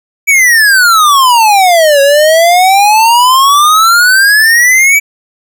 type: exponential two-way sweep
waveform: square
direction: down then up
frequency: 2314 to 550 to 2314 Hz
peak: -4 dBFS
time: 0.27-5 s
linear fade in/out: 20 ms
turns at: 2.01 s
effects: none